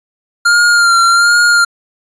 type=tone with vibrato; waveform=square; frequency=1398 Hz; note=F6; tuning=1 cent sharp; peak=-7 dBFS; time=0.45-1.65 s; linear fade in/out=10 ms; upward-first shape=sine; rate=1.3 Hz; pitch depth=34 cents each way; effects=resampled to 22050 Hz